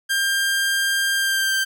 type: tone with pitch glide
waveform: sawtooth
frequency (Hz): 1596 to 1571.3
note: G6 to G6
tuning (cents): +31 to +4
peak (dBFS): -15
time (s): 0.09-1.65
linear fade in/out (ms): 20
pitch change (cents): -27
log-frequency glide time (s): 1.15-1.54
effects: none